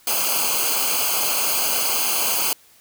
white noise with comb filter, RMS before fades -21 dBFS, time 0.07-2.53 s, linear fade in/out 2 ms, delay 0.54 ms, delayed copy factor -1, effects white hiss -53 dBFS RMS until 2.8 s

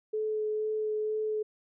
sine tone with vibrato, 430 Hz, A4, 40 cents flat, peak -28 dBFS, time 0.13-1.43 s, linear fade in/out 10 ms, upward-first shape sine, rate 2.1 Hz, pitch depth 10 cents each way, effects none

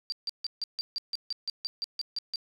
sine tone bursts, 4699 Hz, D8, in tune, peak -29 dBFS, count 14, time 0.1-2.358 s, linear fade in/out 0 ms, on 22 ms, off 150 ms, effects none

